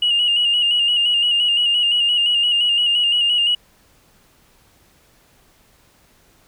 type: tone with vibrato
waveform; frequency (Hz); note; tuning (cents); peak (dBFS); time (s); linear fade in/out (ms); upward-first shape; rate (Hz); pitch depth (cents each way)
sine; 2865; F7; +44; -13; 0.02-3.55; 5; square; 5.8; 33
effects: tanh soft clip ceiling -9 dBFS + pink hiss -55 dBFS RMS until 6.47 s